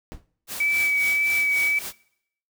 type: noise with exponential decay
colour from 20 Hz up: brown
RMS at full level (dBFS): -30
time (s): 0.12-0.26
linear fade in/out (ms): 0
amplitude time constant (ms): 30
type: noise with tremolo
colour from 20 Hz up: white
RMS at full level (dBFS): -32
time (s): 0.47-1.93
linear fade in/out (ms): 50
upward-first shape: sine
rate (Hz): 3.7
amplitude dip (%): 70
type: tone with vibrato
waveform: sine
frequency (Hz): 2291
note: D7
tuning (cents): -44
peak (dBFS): -19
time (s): 0.6-1.79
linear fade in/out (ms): 5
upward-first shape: sine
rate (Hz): 1.8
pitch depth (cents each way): 17
effects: noise-tail reverb RT60 0.7 s tail -22 dB re dry